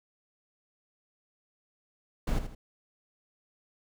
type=noise with echo; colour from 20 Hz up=brown; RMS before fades=-28 dBFS; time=2.27-2.39 s; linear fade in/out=5 ms; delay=80 ms; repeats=2; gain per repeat=-9 dB; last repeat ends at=2.55 s; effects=none